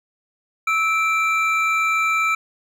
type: tone pair together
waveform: triangle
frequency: 1308.1 / 2349 Hz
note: E6 / D7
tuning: -14 / 0 cents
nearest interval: minor seventh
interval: 1014 cents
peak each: -18 / -18 dBFS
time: 0.67-2.35 s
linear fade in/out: 5 ms
effects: none